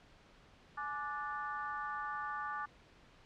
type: harmonic tone with a mistuned harmonic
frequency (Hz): 293.7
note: D4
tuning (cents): 0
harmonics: 3 / 4 / 5 / 6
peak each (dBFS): -44 / -40 / -45 / -47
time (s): 0.77-2.66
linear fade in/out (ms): 10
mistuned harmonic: 3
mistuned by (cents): -66
effects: pink hiss -62 dBFS RMS until 3.25 s + low-pass 4000 Hz 12 dB/octave